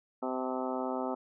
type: harmonic tone with a mistuned harmonic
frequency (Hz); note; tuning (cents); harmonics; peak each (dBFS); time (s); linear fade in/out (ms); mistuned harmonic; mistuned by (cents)
129.2; C3; -21; 2 / 3 / 4 / 5 / 6 / 7 / 8 / 9 / 10; -36 / -39 / -39 / -39 / -41 / -40 / -47 / -47 / -44; 0.22-1.15; 10; 7; -34
effects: none